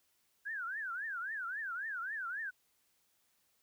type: tone with vibrato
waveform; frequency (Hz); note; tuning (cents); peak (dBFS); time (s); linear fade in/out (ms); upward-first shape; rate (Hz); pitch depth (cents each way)
sine; 1568; G6; 0; -37; 0.45-2.51; 20; triangle; 3.7; 290
effects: white hiss -75 dBFS RMS until 3.62 s